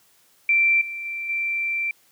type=tone with level steps; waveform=sine; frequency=2349 Hz; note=D7; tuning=in tune; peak=-15 / -29 / -27 / -22 dBFS; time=0.49-1.91 s; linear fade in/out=2 ms; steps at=0.81 / 1.05 / 1.29 s; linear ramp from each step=5 ms; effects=white hiss -59 dBFS RMS until 2.11 s + high-pass 80 Hz 12 dB/octave